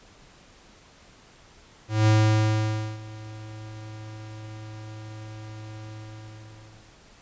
square tone with ADSR envelope, 108.3 Hz, A2, 27 cents flat, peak -16 dBFS, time 1.88-7.01 s, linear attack 190 ms, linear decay 910 ms, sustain -22 dB, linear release 1100 ms, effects pink hiss -53 dBFS RMS until 7.21 s + resampled to 16000 Hz

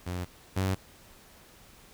sawtooth tone pair in turn, 89.4 / 94.99 Hz, F2 / F#2, +41 / +46 cents, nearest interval minor second, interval 105 cents, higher second, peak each -28 / -22 dBFS, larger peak second, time 0.06-0.25 / 0.56-0.75 s, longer neither, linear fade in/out 10 ms, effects pink hiss -55 dBFS RMS until 1.93 s

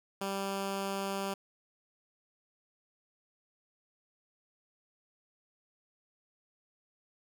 10% pulse tone, 196 Hz, G3, in tune, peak -25 dBFS, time 0.21-1.34 s, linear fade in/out 5 ms, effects none

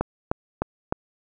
click train, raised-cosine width 1 ms, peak -8 dBFS, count 4, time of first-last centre 0.01-0.925 s, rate 3.28 Hz, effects none

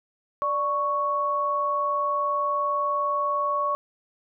sine tone pair together, 587.3 / 1110.1 Hz, D5 / C#6, 0 / +2 cents, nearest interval major seventh, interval 1102 cents, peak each -29 / -23 dBFS, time 0.42-3.75 s, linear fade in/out 0 ms, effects none

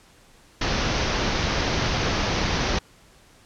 pink low-pass noise, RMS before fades -24 dBFS, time 0.61-2.79 s, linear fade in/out 5 ms, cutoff 6200 Hz, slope 96 dB/octave, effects pink hiss -54 dBFS RMS until 3.45 s + low-pass 10000 Hz 12 dB/octave

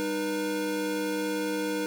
square tone cluster, 196.4 / 306.6 / 484.3 Hz, G3 / D#4 / B4, +4 / -25 / -34 cents, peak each -39 / -31 / -32 dBFS, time 0-1.86 s, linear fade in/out 0 ms, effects none

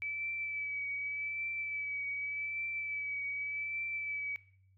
sine tone with vibrato, 2299 Hz, D7, 37 cents flat, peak -35 dBFS, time 0.02-4.36 s, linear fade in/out 0 ms, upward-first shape triangle, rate 0.85 Hz, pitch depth 33 cents each way, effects noise-tail reverb RT60 0.6 s tail -18 dB re dry + added 95 Hz sine -63 dBFS peak until 4.77 s

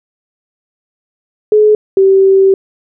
sine tone pair in turn, 424.9 / 386.3 Hz, G#4 / G4, +40 / -25 cents, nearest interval major second, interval 165 cents, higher first, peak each -4 dBFS, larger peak neither, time 1.52-1.75 / 1.97-2.54 s, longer second, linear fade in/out 2 ms, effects none

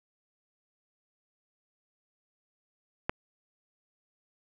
click, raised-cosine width 0.5 ms, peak -12 dBFS, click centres 3.095 s, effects none

